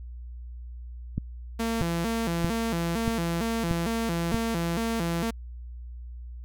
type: click train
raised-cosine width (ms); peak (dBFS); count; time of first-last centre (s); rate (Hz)
5; -14; 6; 1.18-4.345; 1.58
type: tone with vibrato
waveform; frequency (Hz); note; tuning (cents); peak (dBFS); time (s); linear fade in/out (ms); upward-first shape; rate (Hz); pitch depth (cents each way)
sawtooth; 196.2; G3; +2; -22; 1.59-5.31; 10; square; 2.2; 260
effects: added 60 Hz sine -37 dBFS peak until 6.44 s